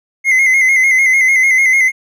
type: tone with vibrato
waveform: triangle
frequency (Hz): 2093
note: C7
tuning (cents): 0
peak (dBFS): -6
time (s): 0.24-1.92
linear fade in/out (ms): 50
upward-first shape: square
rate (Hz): 6.7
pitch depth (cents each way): 45
effects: none